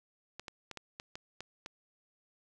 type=clicks; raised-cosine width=0.2 ms; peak=-25 dBFS; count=8; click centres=0.396 / 0.482 / 0.713 / 0.773 / 0.999 / 1.155 / 1.406 / 1.661 s; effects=none